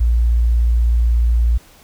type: tone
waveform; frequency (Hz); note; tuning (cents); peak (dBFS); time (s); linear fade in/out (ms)
sine; 58.27; A#1; 0; -11; 0-1.58; 10
effects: pink hiss -47 dBFS RMS until 1.83 s